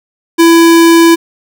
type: tone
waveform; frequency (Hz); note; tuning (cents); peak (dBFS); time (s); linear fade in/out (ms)
square; 333.3; E4; +19; -3; 0.38-1.16; 20
effects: none